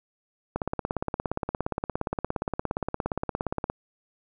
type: click train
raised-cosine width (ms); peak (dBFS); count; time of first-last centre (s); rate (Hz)
1; -13; 55; 0.56-3.7; 17.2
effects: none

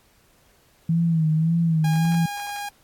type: tone with vibrato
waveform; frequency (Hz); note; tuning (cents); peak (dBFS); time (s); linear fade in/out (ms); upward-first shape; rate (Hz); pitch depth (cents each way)
sine; 162.1; E3; -29; -17; 0.89-2.26; 5; sine; 1.8; 69
type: tone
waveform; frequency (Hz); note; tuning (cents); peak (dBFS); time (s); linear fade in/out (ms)
sawtooth; 816; G#5; -31; -25; 1.84-2.69; 5
effects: pink hiss -59 dBFS RMS until 2.83 s + AAC 64 kbps

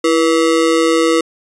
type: ring-modulated tone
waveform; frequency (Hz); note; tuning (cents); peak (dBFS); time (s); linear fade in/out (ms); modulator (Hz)
square; 407; G#4; -35; -8; 0.04-1.21; 5; 76.1
effects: resampled to 22050 Hz

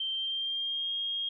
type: tone with pitch glide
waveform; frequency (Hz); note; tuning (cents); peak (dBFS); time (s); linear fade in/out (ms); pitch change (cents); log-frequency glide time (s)
sine; 3136 to 3247; G7 to G#7; 0 to -40; -30; 0-1.29; 5; +60; 0.11-0.92
effects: none

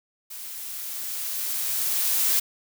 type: noise with level ramp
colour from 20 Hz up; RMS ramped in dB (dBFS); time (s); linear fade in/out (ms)
blue; -38 to -21; 0.3-2.4; 10
effects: none

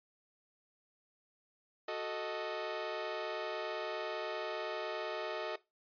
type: chord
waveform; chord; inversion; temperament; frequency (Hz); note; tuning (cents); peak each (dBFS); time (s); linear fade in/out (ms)
sawtooth; D# diminished; first; equal; 370 / 440 / 622.3; F#4 / A4 / D#5; 0 / 0 / 0; -39 / -37 / -36; 1.88-5.56; 5
effects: noise-tail reverb RT60 0.2 s tail -18 dB re dry + resampled to 11025 Hz

